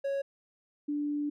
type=tone pair in turn; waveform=triangle / sine; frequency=553 / 292.9 Hz; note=C#5 / D4; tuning=-4 / -5 cents; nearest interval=major seventh; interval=1101 cents; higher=first; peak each=-27 / -29 dBFS; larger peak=first; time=0.04-0.22 / 0.88-1.3 s; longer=second; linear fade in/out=10 ms; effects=none